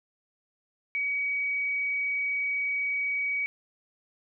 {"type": "tone", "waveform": "sine", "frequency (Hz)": 2264, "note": "C#7", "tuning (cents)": 36, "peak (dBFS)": -26, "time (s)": [0.95, 3.46], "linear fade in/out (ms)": 0, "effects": []}